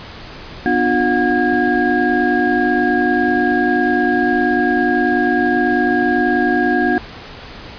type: tone cluster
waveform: sine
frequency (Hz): 247 / 297.1 / 355.4 / 726 / 1634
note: B3 / D4 / F4 / F#5 / G#6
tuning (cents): 0 / +20 / +30 / -33 / -29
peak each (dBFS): -19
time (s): 0.66-6.98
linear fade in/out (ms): 0
effects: pink hiss -34 dBFS RMS until 7.78 s + resampled to 11025 Hz